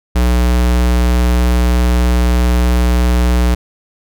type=tone; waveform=square; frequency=60.8 Hz; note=B1; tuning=26 cents flat; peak=-10 dBFS; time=0.15-3.55 s; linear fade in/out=10 ms; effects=none